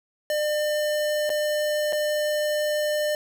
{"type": "tone with dropouts", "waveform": "square", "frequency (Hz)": 601, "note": "D5", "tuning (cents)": 40, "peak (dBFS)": -23, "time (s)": [0.3, 3.15], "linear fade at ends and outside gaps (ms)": 1, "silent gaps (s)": [[1.294, 1.301], [1.925, 1.93]], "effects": []}